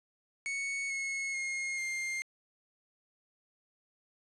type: tone with pitch steps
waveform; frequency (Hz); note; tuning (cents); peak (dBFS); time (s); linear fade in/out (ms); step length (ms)
45% pulse; 2217 / 2181 / 2146 / 2112; C#7 / C#7 / C7 / C7; 0 / -29 / +43 / +16; -33; 0.46-2.22; 0; 440
effects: resampled to 22050 Hz + 10-bit